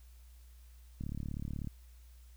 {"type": "click train", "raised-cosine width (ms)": 5, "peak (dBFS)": -27, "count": 25, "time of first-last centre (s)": [1.01, 1.673], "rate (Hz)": 36.2, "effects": ["added 60 Hz sine -53 dBFS peak until 2.36 s", "white hiss -68 dBFS RMS until 2.36 s"]}